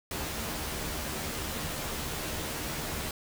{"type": "noise with comb filter", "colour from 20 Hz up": "pink", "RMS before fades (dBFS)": -35, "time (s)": [0.11, 3.11], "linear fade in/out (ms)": 2, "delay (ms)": 13, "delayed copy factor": 0.6, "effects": []}